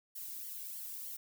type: noise with flanger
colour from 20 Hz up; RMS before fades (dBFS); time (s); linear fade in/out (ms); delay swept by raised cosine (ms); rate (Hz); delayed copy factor
violet; -44; 0.15-1.17; 10; 0.78 to 1.64; 3.2; -1
effects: none